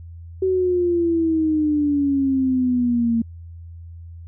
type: exponential sweep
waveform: sine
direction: down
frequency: 380 to 227.3 Hz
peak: -16 dBFS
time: 0.42-3.22 s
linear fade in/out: 5 ms
effects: added 84 Hz sine -35 dBFS peak until 4.27 s